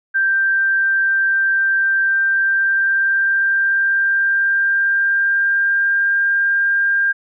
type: tone with pitch glide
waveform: sine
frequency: 1574 to 1599.7 Hz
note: G6 to G6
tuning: +7 to +35 cents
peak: -13 dBFS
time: 0.14-7.13 s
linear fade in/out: 20 ms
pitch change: +28 cents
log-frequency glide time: 2.05-6.21 s
effects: none